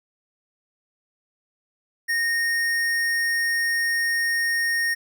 sine tone with hard clipping, 1850 Hz, A#6, 14 cents flat, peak -22 dBFS, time 2.08-4.95 s, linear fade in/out 20 ms, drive 16 dB, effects none

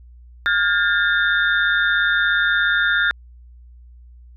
sine tone cluster, 1417 / 1620 / 1777 / 3626 Hz, F6 / G#6 / A6 / A#7, +25 / -43 / +17 / -49 cents, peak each -18 / -20 / -23 / -26 dBFS, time 0.46-3.11 s, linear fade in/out 0 ms, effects added 60 Hz sine -41 dBFS peak until 4.36 s

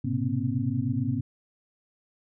sine tone cluster, 106.5 / 123.7 / 133.1 / 240.3 / 266.7 Hz, G#2 / B2 / C3 / B3 / C4, +44 / +3 / +30 / -47 / +33 cents, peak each -31 dBFS, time 0.04-1.21 s, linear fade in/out 10 ms, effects none

